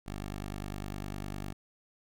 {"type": "tone", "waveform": "10% pulse", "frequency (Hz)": 49.92, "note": "G1", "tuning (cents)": 32, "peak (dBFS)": -29, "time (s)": [0.06, 1.53], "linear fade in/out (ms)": 10, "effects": []}